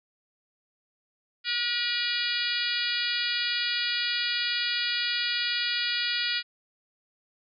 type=harmonic tone; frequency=481 Hz; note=B4; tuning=46 cents flat; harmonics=3 / 4 / 5 / 6 / 7 / 8 / 9 / 10; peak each=-34 / -34 / -34 / -34 / -34 / -34 / -34 / -34 dBFS; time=1.44-6.43 s; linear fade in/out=50 ms; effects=none